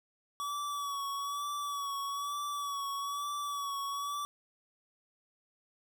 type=tone with vibrato; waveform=square; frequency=1138 Hz; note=C#6; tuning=45 cents sharp; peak=-35 dBFS; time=0.4-4.25 s; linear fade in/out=0 ms; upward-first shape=sine; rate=1.1 Hz; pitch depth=37 cents each way; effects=none